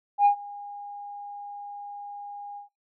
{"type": "tone with ADSR envelope", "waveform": "sine", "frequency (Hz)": 815, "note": "G#5", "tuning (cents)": -33, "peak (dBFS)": -12, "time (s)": [0.18, 2.69], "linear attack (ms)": 75, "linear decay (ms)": 97, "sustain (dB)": -24, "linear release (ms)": 120, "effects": ["noise-tail reverb RT60 0.2 s tail -24 dB re dry", "tanh soft clip ceiling -12 dBFS"]}